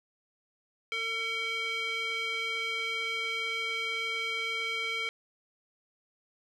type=tone with band-pass filter; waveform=square; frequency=452.2 Hz; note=A4; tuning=47 cents sharp; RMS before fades=-33 dBFS; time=0.92-5.09 s; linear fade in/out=0 ms; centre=2600 Hz; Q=5.4; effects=none